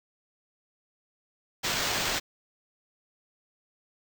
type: noise with sample-and-hold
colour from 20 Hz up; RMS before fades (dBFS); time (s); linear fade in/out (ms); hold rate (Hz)
white; -29; 1.63-2.2; 20; 11025
effects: none